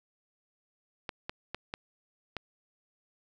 clicks, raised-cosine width 0.3 ms, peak -19 dBFS, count 5, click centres 1.092 / 1.295 / 1.546 / 1.739 / 2.367 s, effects none

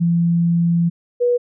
sine tone pair in turn, 170 / 486.4 Hz, F3 / B4, -46 / -26 cents, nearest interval octave + tritone, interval 1820 cents, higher second, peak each -13 dBFS, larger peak neither, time 0-0.9 / 1.2-1.38 s, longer first, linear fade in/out 20 ms, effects none

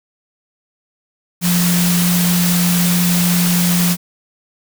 sine tone in noise, 175.7 Hz, F3, 11 cents sharp, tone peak -13 dBFS, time 1.41-3.97 s, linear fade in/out 50 ms, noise white, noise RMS -19 dBFS, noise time 1.41-3.97 s, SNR +3 dB, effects none

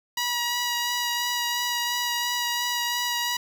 10% pulse tone with vibrato, 964 Hz, B5, 42 cents flat, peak -16 dBFS, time 0.17-3.37 s, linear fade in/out 5 ms, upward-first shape sine, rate 2.9 Hz, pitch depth 14 cents each way, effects 7-bit

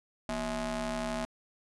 sawtooth ring-modulated tone, 203.5 Hz, G#3, 35 cents flat, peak -25 dBFS, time 0.29-1.25 s, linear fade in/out 0 ms, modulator 443 Hz, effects resampled to 24000 Hz

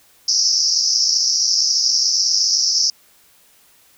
pink band-pass noise, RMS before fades -17 dBFS, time 0.28-2.9 s, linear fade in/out 2 ms, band 5000 to 5800 Hz, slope 96 dB/octave, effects white hiss -53 dBFS RMS until 3.97 s

